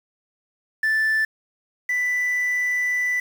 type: tone pair in turn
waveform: sine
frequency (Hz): 1760 / 1983.5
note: A6 / B6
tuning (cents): 0 / +7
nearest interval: major second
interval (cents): 207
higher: second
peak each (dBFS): -15 / -18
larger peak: first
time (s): 0.83-1.25 / 1.89-3.2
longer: second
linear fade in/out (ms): 5
effects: tanh soft clip ceiling -17 dBFS + 7-bit